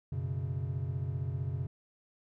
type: chord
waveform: triangle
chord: F# suspended fourth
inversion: none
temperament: just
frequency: 92.5 / 123.33 / 138.75 Hz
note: F#2 / B2 / C#3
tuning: 0 / -2 / +2 cents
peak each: -35 / -35 / -34 dBFS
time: 0.12-1.67 s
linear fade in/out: 5 ms
effects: none